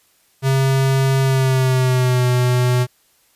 square tone with pitch glide, 134.3 to 124.58 Hz, C3 to B2, +46 to +15 cents, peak -14 dBFS, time 0.42-2.87 s, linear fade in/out 50 ms, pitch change -131 cents, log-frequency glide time 1.22-2.27 s, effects white hiss -58 dBFS RMS until 3.35 s + resampled to 32000 Hz

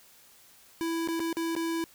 square tone with dropouts, 330.6 Hz, E4, 5 cents sharp, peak -29 dBFS, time 0.81-1.84 s, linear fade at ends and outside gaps 0 ms, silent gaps 1.075-1.086 / 1.195-1.202 / 1.328-1.369 / 1.552-1.564 s, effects white hiss -57 dBFS RMS until 1.94 s

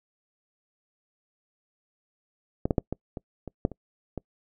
clicks, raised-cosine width 2 ms, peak -12 / -10 / -8 / -16 / -21 / -23 / -9 / -26 / -19 dBFS, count 9, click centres 2.655 / 2.708 / 2.782 / 2.926 / 3.172 / 3.477 / 3.651 / 3.717 / 4.177 s, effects noise-tail reverb RT60 0.1 s tail -26 dB re dry

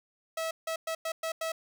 sawtooth tone bursts at uneven times, 649 Hz, E5, 27 cents flat, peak -27 dBFS, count 6, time 0.37-0.51 / 0.67-0.76 / 0.87-0.95 / 1.05-1.12 / 1.23-1.32 / 1.41-1.52 s, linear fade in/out 5 ms, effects none

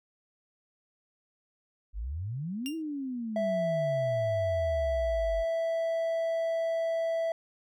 sine exponential two-way sweep, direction up then down, 46.25 to 329.6 to 46.25 Hz, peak -32 dBFS, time 1.93-5.45 s, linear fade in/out 50 ms, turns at 2.75 s
sawtooth tone with exponential decay, 2794 Hz, F7, in tune, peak -29 dBFS, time 2.66-2.82 s, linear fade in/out 0 ms, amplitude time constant 33 ms
triangle tone, 659.3 Hz, E5, in tune, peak -25 dBFS, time 3.36-7.32 s, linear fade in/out 2 ms
effects none

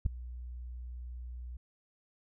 sine tone with ADSR envelope, 61 Hz, B1, 21 cents flat, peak -19 dBFS, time 0.05-1.57 s, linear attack 12 ms, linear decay 4 ms, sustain -21 dB, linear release 5 ms, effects none

